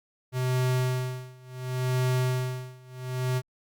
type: tone with tremolo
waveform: square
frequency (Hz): 127.5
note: C3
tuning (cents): -44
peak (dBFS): -23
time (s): 0.32-3.42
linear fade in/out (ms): 50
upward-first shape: sine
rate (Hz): 0.7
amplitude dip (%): 95
effects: Opus 48 kbps